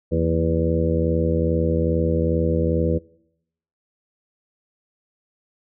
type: harmonic tone with a mistuned harmonic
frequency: 82.41 Hz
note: E2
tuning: in tune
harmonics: 1 / 2 / 3 / 4 / 5 / 6 / 7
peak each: -23 / -24 / -28 / -26 / -29 / -23 / -32 dBFS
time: 0.11-2.99 s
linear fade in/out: 20 ms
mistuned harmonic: 3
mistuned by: -82 cents
effects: noise-tail reverb RT60 0.8 s tail -24 dB re dry